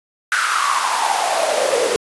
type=noise with high-pass filter sweep; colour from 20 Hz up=pink; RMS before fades=-18 dBFS; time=0.32-1.96 s; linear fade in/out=0 ms; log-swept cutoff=1500 to 440 Hz; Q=7.6; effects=resampled to 24000 Hz